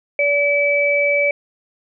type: tone pair together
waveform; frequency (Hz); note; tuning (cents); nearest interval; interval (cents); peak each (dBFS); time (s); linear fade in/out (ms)
sine; 575 / 2300; D5 / D7; -37 / -37; 2 octaves; 2400; -17 / -16; 0.19-1.31; 2
effects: none